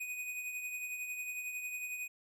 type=tone with tremolo; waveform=square; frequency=2489 Hz; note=D#7; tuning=in tune; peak=-37 dBFS; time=0-2.08 s; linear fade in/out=10 ms; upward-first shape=triangle; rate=11 Hz; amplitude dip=50%; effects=none